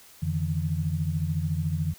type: tone cluster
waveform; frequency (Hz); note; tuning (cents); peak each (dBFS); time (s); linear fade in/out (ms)
sine; 88.5 / 148.5 / 162.3; F2 / D3 / E3; +23 / +20 / -27; -29; 0.22-1.94; 10
effects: white hiss -52 dBFS RMS until 1.98 s